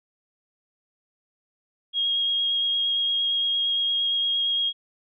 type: tone with vibrato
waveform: sine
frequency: 3269 Hz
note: G#7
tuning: 28 cents flat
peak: -21 dBFS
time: 1.93-4.73 s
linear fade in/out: 50 ms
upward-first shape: sine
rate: 8.7 Hz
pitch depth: 11 cents each way
effects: none